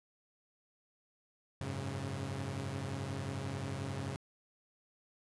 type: chord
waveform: sawtooth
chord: F# suspended second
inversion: none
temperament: equal with one note detuned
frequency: 92.5 / 103.83 / 135.97 Hz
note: F#2 / G#2 / C#3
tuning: 0 / 0 / -33 cents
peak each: -39 / -39 / -36 dBFS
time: 1.61-4.16 s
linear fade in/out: 0 ms
effects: resampled to 24000 Hz